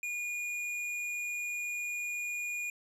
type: tone with hard clipping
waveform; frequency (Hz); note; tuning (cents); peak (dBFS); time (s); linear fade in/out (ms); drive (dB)
sine; 2438; D#7; -36; -35; 0.03-2.7; 2; 14
effects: low-pass 12000 Hz 12 dB/octave